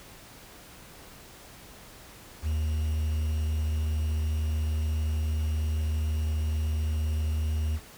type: tone with quantisation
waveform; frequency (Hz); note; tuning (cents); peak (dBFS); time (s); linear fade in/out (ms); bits
triangle; 77.3; D#2; -11; -23; 2.42-7.8; 50; 8
effects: pink hiss -49 dBFS RMS until 7.97 s